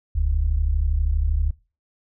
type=tone pair together; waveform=sine; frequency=40.86 / 73.42 Hz; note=E1 / D2; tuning=-14 / 0 cents; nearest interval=minor seventh; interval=1014 cents; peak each=-20 dBFS; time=0.15-1.51 s; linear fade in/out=10 ms; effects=noise-tail reverb RT60 0.3 s tail -20 dB re dry + tanh soft clip ceiling -10 dBFS